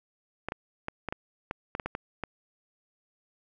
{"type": "clicks", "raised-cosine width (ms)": 0.5, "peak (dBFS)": -17, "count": 11, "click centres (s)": [0.486, 0.521, 0.884, 1.087, 1.125, 1.511, 1.751, 1.798, 1.86, 1.951, 2.237], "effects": []}